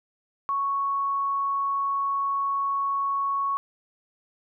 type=tone; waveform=sine; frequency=1108.7 Hz; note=C#6; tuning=in tune; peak=-23 dBFS; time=0.49-3.57 s; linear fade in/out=0 ms; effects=none